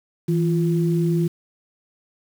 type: tone pair together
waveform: sine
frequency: 163.9 / 346.4 Hz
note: E3 / F4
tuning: -10 / -14 cents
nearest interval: octave + minor second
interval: 1296 cents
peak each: -18 / -23 dBFS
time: 0.28-1.28 s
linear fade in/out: 10 ms
effects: 7-bit